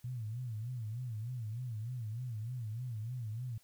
sine tone with vibrato, 116.54 Hz, A#2, in tune, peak -37 dBFS, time 0.04-3.58 s, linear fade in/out 5 ms, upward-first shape sine, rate 3.3 Hz, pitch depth 160 cents each way, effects white hiss -68 dBFS RMS until 3.63 s

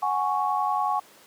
sine chord, F# suspended second, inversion none, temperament equal, 740 / 830.6 / 1108.7 Hz, F#5 / G#5 / C#6, 0 / 0 / 0 cents, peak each -28 / -26 / -26 dBFS, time 0.02-1 s, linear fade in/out 10 ms, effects pink hiss -52 dBFS RMS until 1.26 s + high-pass 300 Hz 12 dB/octave

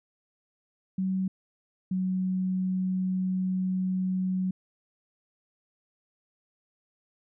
sine tone pair in turn, 188.7 / 185.99 Hz, F#3 / F#3, +34 / +9 cents, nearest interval unison, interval 25 cents, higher first, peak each -25 dBFS, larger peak neither, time 0.98-1.28 / 1.91-4.51 s, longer second, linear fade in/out 5 ms, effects none

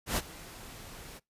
pink noise with ADSR envelope, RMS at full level -28 dBFS, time 0.06-1.2 s, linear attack 110 ms, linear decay 40 ms, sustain -19 dB, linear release 31 ms, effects noise-tail reverb RT60 0.2 s tail -24 dB re dry + resampled to 32000 Hz

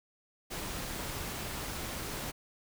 pink noise with amplitude modulation, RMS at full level -37 dBFS, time 0.5-2.32 s, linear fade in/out 20 ms, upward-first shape sine, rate 284 Hz, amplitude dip 35%, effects none

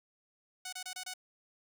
5% pulse tone bursts, 740 Hz, F#5, in tune, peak -28 dBFS, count 5, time 0.65-1.138 s, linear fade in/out 5 ms, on 76 ms, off 27 ms, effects none

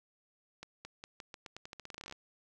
accelerating click train, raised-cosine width 0.2 ms, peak -28 dBFS, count 21, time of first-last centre 0.63-2.124 s, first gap 220 ms, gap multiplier 0.86, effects none

